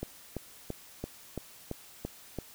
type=click train; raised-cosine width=2 ms; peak=-21 dBFS; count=8; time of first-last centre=0.03-2.387 s; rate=2.97 Hz; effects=white hiss -53 dBFS RMS until 2.54 s